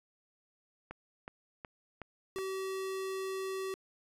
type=click train; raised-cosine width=0.5 ms; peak=-28 dBFS; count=5; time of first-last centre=0.91-2.386 s; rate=2.71 Hz
type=tone; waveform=square; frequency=382.2 Hz; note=G4; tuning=44 cents flat; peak=-36 dBFS; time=2.36-3.74 s; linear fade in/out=0 ms
effects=resampled to 32000 Hz